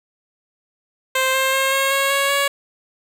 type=tone with pitch steps; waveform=10% pulse; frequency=523.3 / 529.4 / 535.5 / 541.8 / 548 / 554.4 / 560.9 Hz; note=C5 / C5 / C5 / C#5 / C#5 / C#5 / C#5; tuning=0 / +20 / +40 / -40 / -20 / 0 / +20 cents; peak=-8 dBFS; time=1.15-2.48 s; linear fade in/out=5 ms; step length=190 ms; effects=none